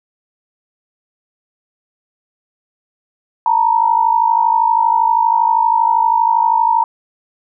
sine tone pair together, 899 / 951.6 Hz, A5 / A#5, +37 / +35 cents, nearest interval minor second, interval 98 cents, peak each -13 dBFS, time 3.46-6.84 s, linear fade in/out 2 ms, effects none

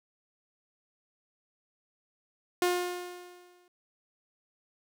sawtooth tone with exponential decay, 356.6 Hz, F4, 36 cents sharp, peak -19 dBFS, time 2.62-3.68 s, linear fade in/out 2 ms, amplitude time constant 230 ms, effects none

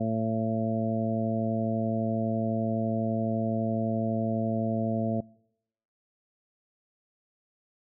harmonic tone, 111.9 Hz, A2, 30 cents sharp, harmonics 1 / 2 / 3 / 4 / 5 / 6, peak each -32 / -28 / -38 / -39 / -36 / -33 dBFS, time 0-5.21 s, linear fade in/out 10 ms, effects noise-tail reverb RT60 0.8 s tail -25 dB re dry

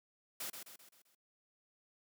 white noise with echo, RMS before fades -42 dBFS, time 0.4-0.5 s, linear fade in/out 5 ms, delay 130 ms, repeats 5, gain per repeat -6 dB, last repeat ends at 1.15 s, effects noise-tail reverb RT60 0.1 s tail -26 dB re dry + high-pass 150 Hz 12 dB/octave

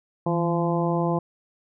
harmonic tone with a mistuned harmonic, 171.5 Hz, F3, 31 cents flat, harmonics 1 / 2 / 3 / 4 / 5 / 6, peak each -24 / -27 / -29 / -30 / -31 / -32 dBFS, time 0.26-1.19 s, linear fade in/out 5 ms, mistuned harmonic 1, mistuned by -66 cents, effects none

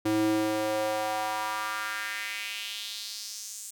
square tone with high-pass filter sweep, 107.5 Hz, A2, 40 cents flat, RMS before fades -31 dBFS, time 0.05-3.71 s, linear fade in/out 10 ms, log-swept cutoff 260 to 7800 Hz, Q 2.8, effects none

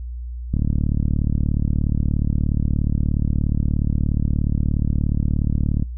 click train, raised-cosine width 5 ms, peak -8 dBFS, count 196, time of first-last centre 0.54-5.825 s, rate 36.9 Hz, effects noise-tail reverb RT60 0.1 s tail -21 dB re dry + added 60 Hz sine -27 dBFS peak until 5.97 s

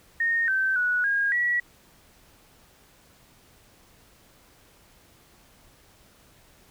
sine tone with pitch steps, 1846 / 1548 / 1469 / 1628 / 1932 Hz, A#6 / G6 / F#6 / G#6 / B6, -17 / -22 / -13 / -35 / -39 cents, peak -21 dBFS, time 0.2-1.6 s, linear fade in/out 5 ms, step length 280 ms, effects pink hiss -57 dBFS RMS until 6.7 s

